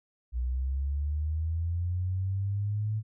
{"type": "linear sweep", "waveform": "sine", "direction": "up", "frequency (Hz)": [59.6, 109.4], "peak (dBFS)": -27, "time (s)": [0.32, 3.03], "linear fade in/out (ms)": 50, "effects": []}